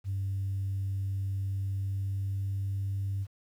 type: tone with pitch glide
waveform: sine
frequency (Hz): 97.4 to 98.3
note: G2 to G2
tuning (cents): -11 to +5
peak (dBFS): -28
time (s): 0.04-3.27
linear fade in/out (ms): 50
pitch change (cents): +16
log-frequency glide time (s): 1.42-2.86
effects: tanh soft clip ceiling -26 dBFS + 10-bit